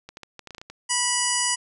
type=clicks; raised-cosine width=0.2 ms; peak=-22 dBFS; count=10; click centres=0.09 / 0.171 / 0.233 / 0.393 / 0.473 / 0.507 / 0.548 / 0.582 / 0.615 / 0.7 s
type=harmonic tone; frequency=978 Hz; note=B5; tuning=17 cents flat; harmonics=1 / 2 / 3 / 5 / 6 / 7 / 8 / 9 / 10; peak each=-30 / -30 / -30 / -30 / -30 / -30 / -30 / -30 / -30 dBFS; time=0.89-1.56 s; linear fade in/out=20 ms
effects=none